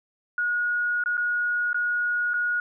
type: tone with dropouts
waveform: sine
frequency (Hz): 1447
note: F#6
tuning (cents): -39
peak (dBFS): -22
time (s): 0.38-2.6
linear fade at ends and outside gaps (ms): 2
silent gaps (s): 1.038-1.059 / 1.17-1.177 / 1.731-1.744 / 2.335-2.34
effects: none